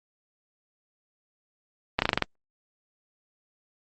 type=slowing click train; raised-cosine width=0.3 ms; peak=-5 dBFS; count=7; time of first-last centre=1.99-2.223 s; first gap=31 ms; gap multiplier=1.09; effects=Opus 24 kbps